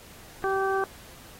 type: harmonic tone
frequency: 386.9 Hz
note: G4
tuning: 23 cents flat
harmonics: 1 / 2 / 3 / 4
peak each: -26 / -29 / -31 / -32 dBFS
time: 0.44-0.84 s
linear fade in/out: 0 ms
effects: pink hiss -49 dBFS RMS until 1.39 s + AAC 48 kbps